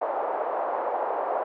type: band-pass noise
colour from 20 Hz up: white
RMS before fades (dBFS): -28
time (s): 0.01-1.44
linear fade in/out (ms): 10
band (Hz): 500 to 880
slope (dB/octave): 24
effects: none